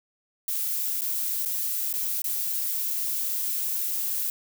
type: noise with dropouts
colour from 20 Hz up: violet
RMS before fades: -28 dBFS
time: 0.48-4.3 s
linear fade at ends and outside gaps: 1 ms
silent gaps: 1.01-1.018 / 1.45-1.458 / 1.928-1.938 / 2.219-2.242 s
effects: none